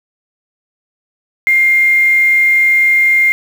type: tone with quantisation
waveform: sine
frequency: 2114 Hz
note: C7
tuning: 17 cents sharp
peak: -7 dBFS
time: 1.47-3.32 s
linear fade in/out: 0 ms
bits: 5
effects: none